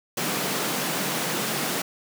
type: high-pass noise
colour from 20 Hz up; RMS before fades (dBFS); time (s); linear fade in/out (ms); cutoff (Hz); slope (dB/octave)
pink; -27; 0.17-1.82; 5; 140; 48
effects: none